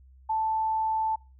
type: tone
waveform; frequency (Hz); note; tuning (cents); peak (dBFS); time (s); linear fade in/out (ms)
sine; 880; A5; 0; -24; 0.29-1.16; 10
effects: noise-tail reverb RT60 0.3 s tail -24 dB re dry + added 65 Hz sine -51 dBFS peak until 1.39 s